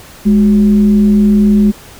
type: tone with frequency modulation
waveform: sine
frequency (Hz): 207.7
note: G#3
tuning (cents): 0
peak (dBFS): -5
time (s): 0.25-1.72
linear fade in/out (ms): 20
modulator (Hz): 164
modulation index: 0.35
effects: pink hiss -36 dBFS RMS until 1.99 s